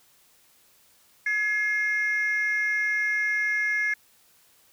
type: tone pair together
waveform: sine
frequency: 1693 / 2131 Hz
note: G#6 / C7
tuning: +33 / +31 cents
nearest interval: major third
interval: 398 cents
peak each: -24 dBFS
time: 1.26-3.94 s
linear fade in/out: 5 ms
effects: tanh soft clip ceiling -18 dBFS + white hiss -60 dBFS RMS until 4.72 s